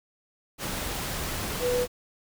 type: tone in noise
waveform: sine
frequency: 493.2 Hz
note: B4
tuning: 2 cents flat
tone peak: -23 dBFS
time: 1.6-1.87 s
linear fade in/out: 50 ms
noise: pink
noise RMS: -32 dBFS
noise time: 0.58-1.88 s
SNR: +6 dB
effects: none